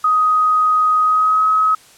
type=tone with pitch glide; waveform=sine; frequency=1253 to 1275.6 Hz; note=D#6 to D#6; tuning=+12 to +43 cents; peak=-11 dBFS; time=0.04-1.75 s; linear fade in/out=5 ms; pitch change=+31 cents; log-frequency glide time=1.02-1.45 s; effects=white hiss -46 dBFS RMS until 1.97 s + low-pass 10000 Hz 12 dB/octave